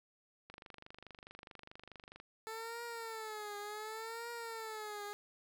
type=click train; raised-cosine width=0.3 ms; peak=-35 dBFS; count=43; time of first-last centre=0.5-2.2 s; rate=24.7 Hz
type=tone with vibrato; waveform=15% pulse; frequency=440 Hz; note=A4; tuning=in tune; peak=-36 dBFS; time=2.47-5.13 s; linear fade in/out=0 ms; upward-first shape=triangle; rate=0.68 Hz; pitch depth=130 cents each way
effects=none